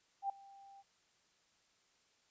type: tone with ADSR envelope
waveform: sine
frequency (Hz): 790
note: G5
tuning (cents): +13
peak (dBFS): -32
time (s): 0.22-0.83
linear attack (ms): 76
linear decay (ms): 4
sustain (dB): -23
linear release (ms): 31
effects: white hiss -73 dBFS RMS until 2.3 s + resampled to 16000 Hz